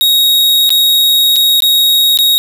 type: tone with dropouts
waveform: 45% pulse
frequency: 3773 Hz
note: A#7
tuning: 20 cents sharp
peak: -7 dBFS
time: 0.01-2.38 s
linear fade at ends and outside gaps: 0 ms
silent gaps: 0.693-0.704 / 1.359-1.364 / 1.604-1.622 / 2.174-2.188 s
effects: none